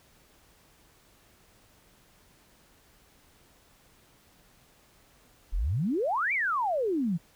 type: exponential two-way sweep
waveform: sine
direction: up then down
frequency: 34.02 to 2393 to 156.6 Hz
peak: -25 dBFS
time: 5.52-7.18 s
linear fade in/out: 20 ms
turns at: 6.33 s
effects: pink hiss -61 dBFS RMS until 7.35 s